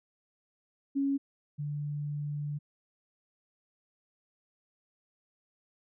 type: tone pair in turn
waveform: sine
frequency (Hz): 276.8 / 146.63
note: C#4 / D3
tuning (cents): -2 / -2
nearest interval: major seventh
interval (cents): 1100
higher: first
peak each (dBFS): -26 / -32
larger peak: first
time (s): 0.95-1.18 / 1.58-2.59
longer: second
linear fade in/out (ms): 20
effects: none